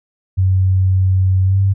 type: tone with pitch glide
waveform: sine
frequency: 94 to 97.54 Hz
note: F#2 to G2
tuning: +28 to -8 cents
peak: -10 dBFS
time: 0.37-1.74 s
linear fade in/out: 20 ms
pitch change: +64 cents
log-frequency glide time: 1.44-1.59 s
effects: none